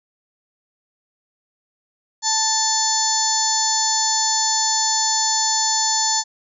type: harmonic tone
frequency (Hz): 880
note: A5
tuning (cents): 0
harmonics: 1 / 2 / 4 / 5 / 6 / 7 / 8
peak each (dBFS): -23 / -31 / -31 / -24 / -26 / -24 / -22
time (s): 2.22-6.24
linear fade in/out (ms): 50
effects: none